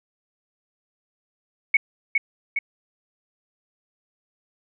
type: tone with echo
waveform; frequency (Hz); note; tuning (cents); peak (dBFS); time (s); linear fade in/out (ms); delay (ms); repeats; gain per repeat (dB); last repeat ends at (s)
sine; 2217; C#7; 0; -12; 1.74-1.77; 5; 410; 2; -4; 2.59
effects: none